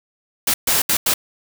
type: noise bursts at uneven times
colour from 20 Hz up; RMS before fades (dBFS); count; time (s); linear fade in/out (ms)
white; -17; 4; 0.47-0.54 / 0.67-0.82 / 0.89-0.97 / 1.06-1.14; 5
effects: none